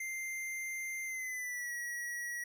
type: tone with pitch glide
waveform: square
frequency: 2093 to 1919.3 Hz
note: C7 to B6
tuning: 0 to -50 cents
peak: -38 dBFS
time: 0-2.44 s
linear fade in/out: 5 ms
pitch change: -150 cents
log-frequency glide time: 1.04-1.73 s
effects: none